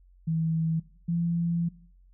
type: tone pair in turn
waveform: sine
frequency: 161.7 / 169.72 Hz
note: E3 / F3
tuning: -33 / -49 cents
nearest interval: minor second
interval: 84 cents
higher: second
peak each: -24 dBFS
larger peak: neither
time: 0.27-0.8 / 1.08-1.69 s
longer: second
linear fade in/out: 10 ms
effects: noise-tail reverb RT60 0.6 s tail -20 dB re dry + added 45 Hz sine -54 dBFS peak until 2.13 s